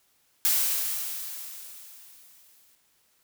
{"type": "noise with exponential decay", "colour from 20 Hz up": "blue", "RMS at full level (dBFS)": -22, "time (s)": [0.45, 2.75], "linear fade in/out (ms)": 0, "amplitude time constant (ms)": 500, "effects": ["white hiss -67 dBFS RMS until 3.23 s"]}